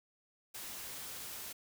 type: noise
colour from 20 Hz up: white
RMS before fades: -45 dBFS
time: 0.54-1.53 s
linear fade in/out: 10 ms
effects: none